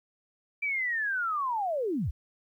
sine linear sweep, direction down, 2349 to 46.24 Hz, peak -27 dBFS, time 0.62-2.11 s, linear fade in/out 10 ms, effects 11-bit

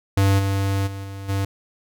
square tone with level steps, 98 Hz, G2, in tune, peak -15 / -20 / -30 / -32 / -21 dBFS, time 0.17-1.45 s, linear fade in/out 5 ms, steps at 0.38 / 0.86 / 1.03 / 1.28 s, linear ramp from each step 20 ms, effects none

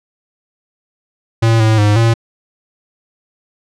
square tone with pitch steps, 113.9 / 110.1 / 104.2 / 114.9 Hz, A#2 / A2 / G#2 / A#2, -40 / +2 / +6 / -25 cents, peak -9 dBFS, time 1.42-2.14 s, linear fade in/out 10 ms, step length 180 ms, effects low-pass 7000 Hz 12 dB/octave

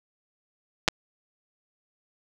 clicks, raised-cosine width 0.2 ms, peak -3 dBFS, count 2, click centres 0.879 / 0.885 s, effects none

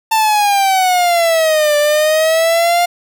45% pulse exponential two-way sweep, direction down then up, 894 to 587.3 to 705 Hz, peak -10 dBFS, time 0.11-2.86 s, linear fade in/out 10 ms, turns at 1.77 s, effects none

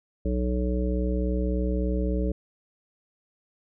harmonic tone, 61.74 Hz, B1, in tune, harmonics 1 / 3 / 5 / 7 / 9, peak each -25 / -30 / -32 / -33 / -35 dBFS, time 0.25-2.32 s, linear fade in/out 5 ms, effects none

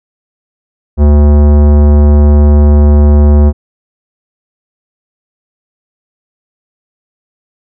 sine tone with tanh clipping, 73.42 Hz, D2, in tune, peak -4 dBFS, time 0.97-3.53 s, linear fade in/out 50 ms, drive 18 dB, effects none

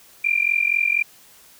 sine tone with amplitude modulation, 2381 Hz, D7, 23 cents sharp, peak -13 dBFS, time 0.24-1.03 s, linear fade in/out 10 ms, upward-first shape sine, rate 44.1 Hz, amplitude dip 90%, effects white hiss -50 dBFS RMS until 1.59 s

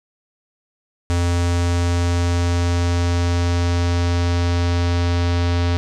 square tone with low-pass filter sweep, 86.9 Hz, F2, 8 cents flat, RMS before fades -18 dBFS, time 1.1-5.77 s, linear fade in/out 0 ms, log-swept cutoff 7700 to 4600 Hz, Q 1.5, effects none

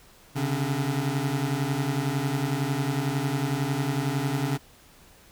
25% pulse beating tone pair, 133.5 / 144.5 Hz, C3 / D3, +35 / -28 cents, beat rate 11 Hz, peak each -24 dBFS, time 0.35-4.58 s, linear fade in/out 20 ms, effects pink hiss -54 dBFS RMS until 5.31 s

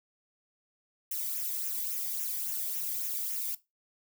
violet noise with flanger, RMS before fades -34 dBFS, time 1.11-3.55 s, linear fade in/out 5 ms, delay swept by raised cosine 0.22 to 0.76 ms, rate 3.6 Hz, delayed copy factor -0.6, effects noise-tail reverb RT60 0.2 s tail -17 dB re dry

